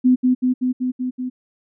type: tone with echo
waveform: sine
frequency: 253 Hz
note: B3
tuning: 42 cents sharp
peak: -10 dBFS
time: 0.04-0.16 s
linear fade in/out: 20 ms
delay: 190 ms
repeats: 6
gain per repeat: -2 dB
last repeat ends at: 1.3 s
effects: none